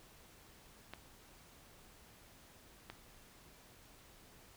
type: clicks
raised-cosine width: 0.3 ms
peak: -29 dBFS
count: 2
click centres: 0.936 / 2.9 s
effects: pink hiss -61 dBFS RMS until 4.56 s